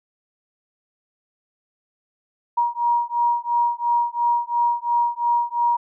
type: beating tone pair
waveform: sine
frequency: 949 / 951.9 Hz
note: A#5 / A#5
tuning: +31 / +36 cents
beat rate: 2.9 Hz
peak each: -21 / -21 dBFS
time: 2.57-5.77 s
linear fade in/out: 10 ms
effects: none